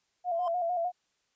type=tone with vibrato; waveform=sine; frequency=696 Hz; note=F5; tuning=6 cents flat; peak=-27 dBFS; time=0.24-0.92 s; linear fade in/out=50 ms; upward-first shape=square; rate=6.6 Hz; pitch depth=57 cents each way
type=tone with exponential growth; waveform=triangle; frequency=1040 Hz; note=C6; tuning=11 cents flat; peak=-30 dBFS; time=0.32-0.48 s; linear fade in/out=1 ms; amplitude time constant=34 ms
effects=white hiss -75 dBFS RMS until 1.35 s + resampled to 16000 Hz